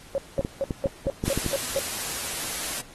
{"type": "tone bursts", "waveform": "sine", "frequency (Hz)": 549, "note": "C#5", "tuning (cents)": -17, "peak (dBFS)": -22, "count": 8, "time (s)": [0.15, 1.79], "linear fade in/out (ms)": 0, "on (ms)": 30, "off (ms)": 200}
{"type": "clicks", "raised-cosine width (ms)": 3, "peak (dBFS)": -14, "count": 9, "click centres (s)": [0.393, 0.449, 0.708, 0.858, 1.068, 1.239, 1.28, 1.376, 1.463]}
{"type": "noise", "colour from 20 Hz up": "white", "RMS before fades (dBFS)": -31, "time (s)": [1.25, 2.81], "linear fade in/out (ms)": 5}
{"effects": ["pink hiss -49 dBFS RMS until 2.94 s", "AAC 32 kbps"]}